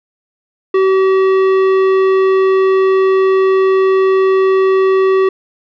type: tone with tanh clipping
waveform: sine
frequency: 381.6 Hz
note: G4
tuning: 47 cents flat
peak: -10 dBFS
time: 0.74-5.29 s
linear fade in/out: 5 ms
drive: 13 dB
effects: none